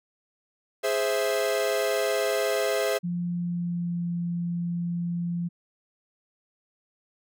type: chord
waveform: 45% pulse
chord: Ab augmented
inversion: none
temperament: equal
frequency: 415.3 / 523.3 / 659.3 Hz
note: Ab4 / C5 / E5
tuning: 0 / 0 / 0 cents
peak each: -28 dBFS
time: 0.83-2.99 s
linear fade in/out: 20 ms
type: tone with pitch glide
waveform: sine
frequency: 174.6 to 172.49 Hz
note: F3 to F3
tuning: 0 to -21 cents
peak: -26 dBFS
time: 3.03-5.49 s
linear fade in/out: 20 ms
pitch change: -21 cents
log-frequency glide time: 3.25-4.1 s
effects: none